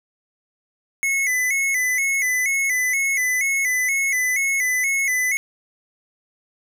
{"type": "tone with vibrato", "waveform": "square", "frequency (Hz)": 2093, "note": "C7", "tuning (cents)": 0, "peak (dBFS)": -19, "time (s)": [1.03, 5.37], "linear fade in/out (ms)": 0, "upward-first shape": "square", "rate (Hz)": 2.1, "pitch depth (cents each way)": 74, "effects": []}